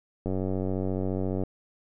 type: click train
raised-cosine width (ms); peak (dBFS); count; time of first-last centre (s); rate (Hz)
2; -17; 112; 0.26-1.436; 94.4
effects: none